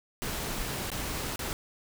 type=noise with dropouts; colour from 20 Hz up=pink; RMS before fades=-34 dBFS; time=0.22-1.53 s; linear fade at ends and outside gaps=0 ms; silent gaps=0.902-0.917 / 1.359-1.392 s; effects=none